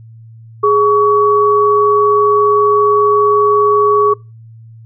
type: tone pair together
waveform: sine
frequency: 415.9 / 1128.7 Hz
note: G#4 / C#6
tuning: +2 / +31 cents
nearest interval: octave + perfect fourth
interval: 1729 cents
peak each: -10 dBFS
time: 0.63-4.14 s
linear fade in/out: 10 ms
effects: noise-tail reverb RT60 0.3 s tail -25 dB re dry + added 113 Hz sine -34 dBFS peak until 4.85 s